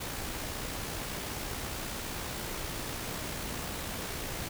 pink noise with amplitude modulation, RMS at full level -36 dBFS, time 0-4.49 s, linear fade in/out 10 ms, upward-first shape sine, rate 60.2 Hz, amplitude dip 30%, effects none

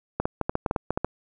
clicks, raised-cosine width 1 ms, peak -10 dBFS, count 11, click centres 0.2 / 0.255 / 0.413 / 0.495 / 0.554 / 0.662 / 0.711 / 0.762 / 0.906 / 0.975 / 1.046 s, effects none

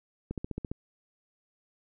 click train, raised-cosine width 3 ms, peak -21 dBFS, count 7, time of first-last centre 0.31-0.715 s, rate 14.8 Hz, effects none

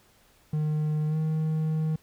triangle tone with pitch glide, 152.8 to 157.1 Hz, D#3 to D#3, -31 to +17 cents, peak -22 dBFS, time 0.53-1.96 s, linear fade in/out 5 ms, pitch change +48 cents, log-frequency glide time 1.08-1.16 s, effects pink hiss -61 dBFS RMS until 2.02 s

